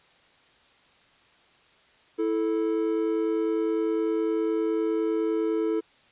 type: tone pair together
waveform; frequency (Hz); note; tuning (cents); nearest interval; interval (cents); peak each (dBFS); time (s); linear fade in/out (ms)
triangle; 328.1 / 438; E4 / A4; -8 / -8; perfect fourth; 500; -24; 2.18-5.81; 20
effects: white hiss -59 dBFS RMS until 6.11 s + resampled to 8000 Hz